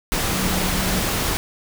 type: tone in noise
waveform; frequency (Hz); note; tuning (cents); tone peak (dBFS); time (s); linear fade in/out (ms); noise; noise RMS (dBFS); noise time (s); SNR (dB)
sine; 185.6; F#3; +6; -25; 0.31-1.01; 0; pink; -22; 0.12-1.37; -6
effects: none